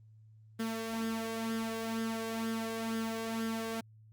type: tone with flanger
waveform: sawtooth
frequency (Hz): 225.2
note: A3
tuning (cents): +40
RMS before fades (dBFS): -36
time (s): 0.59-3.81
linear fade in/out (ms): 10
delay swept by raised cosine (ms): 0.59 to 1.89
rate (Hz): 2.1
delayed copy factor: +0.55
effects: added 109 Hz sine -55 dBFS peak until 4.12 s + Opus 32 kbps